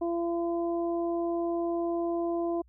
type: harmonic tone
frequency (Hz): 340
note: F4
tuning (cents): -46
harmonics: 1 / 2 / 3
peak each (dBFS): -28 / -33 / -42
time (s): 0.01-2.62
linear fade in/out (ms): 10
effects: added 60 Hz sine -57 dBFS peak until 2.68 s